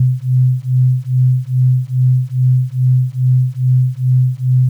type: beating tone pair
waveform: sine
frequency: 126.4 / 128.8 Hz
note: B2 / C3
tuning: +41 / -27 cents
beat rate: 2.4 Hz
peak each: -13 dBFS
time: 0-4.69 s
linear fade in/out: 5 ms
effects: 8-bit